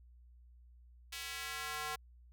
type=tone with high-pass filter sweep; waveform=square; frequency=151.6 Hz; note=D#3; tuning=45 cents flat; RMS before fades=-42 dBFS; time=1.12-1.96 s; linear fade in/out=10 ms; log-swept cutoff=2700 to 910 Hz; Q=1.1; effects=added 60 Hz sine -57 dBFS peak until 2.32 s